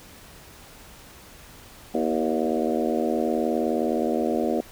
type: harmonic tone with a mistuned harmonic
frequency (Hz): 79.3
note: D#2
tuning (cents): +33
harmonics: 3 / 4 / 5 / 6 / 7 / 8 / 9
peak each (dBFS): -27 / -28 / -29 / -30 / -30 / -31 / -32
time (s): 1.94-4.61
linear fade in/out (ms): 5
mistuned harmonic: 5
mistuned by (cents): -38
effects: pink hiss -47 dBFS RMS until 4.71 s